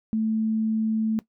sine tone, 220 Hz, A3, in tune, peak -21 dBFS, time 0.13-1.19 s, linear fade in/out 0 ms, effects noise-tail reverb RT60 0.1 s tail -17 dB re dry

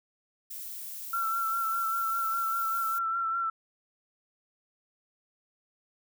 violet noise, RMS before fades -40 dBFS, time 0.5-2.99 s, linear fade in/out 10 ms
sine tone with vibrato, 1349 Hz, E6, 40 cents sharp, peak -27 dBFS, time 1.13-3.5 s, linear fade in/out 5 ms, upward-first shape sine, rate 5 Hz, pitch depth 32 cents each way
effects none

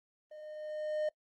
triangle tone with level ramp, 611 Hz, D#5, 32 cents flat, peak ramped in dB -45 to -27 dBFS, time 0.31-1.09 s, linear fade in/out 5 ms, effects noise-tail reverb RT60 0.1 s tail -23 dB re dry + Opus 24 kbps

